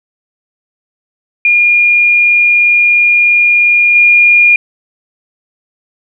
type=tone with level steps; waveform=sine; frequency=2421 Hz; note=D#7; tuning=48 cents flat; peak=-5 / -3 dBFS; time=1.45-4.56 s; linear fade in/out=2 ms; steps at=3.95 s; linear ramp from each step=5 ms; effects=none